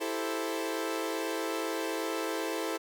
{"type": "chord", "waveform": "sawtooth", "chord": "A minor seventh", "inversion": "second", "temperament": "equal", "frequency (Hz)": [329.6, 392, 440, 523.3], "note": ["E4", "G4", "A4", "C5"], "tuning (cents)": [0, 0, 0, 0], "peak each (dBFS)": [-31, -37, -32, -34], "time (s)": [0, 2.78], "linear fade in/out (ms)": 20, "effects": []}